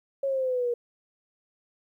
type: exponential sweep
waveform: sine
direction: down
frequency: 553 to 474 Hz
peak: -24 dBFS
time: 0.23-0.74 s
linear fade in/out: 5 ms
effects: 11-bit